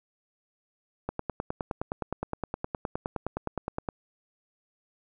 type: click train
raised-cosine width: 1 ms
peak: -16 dBFS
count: 28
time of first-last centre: 1.09-3.888 s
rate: 9.65 Hz
effects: none